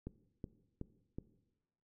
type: click train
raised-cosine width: 3 ms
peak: -29 dBFS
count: 4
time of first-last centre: 0.07-1.185 s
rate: 2.69 Hz
effects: noise-tail reverb RT60 1.0 s tail -17 dB re dry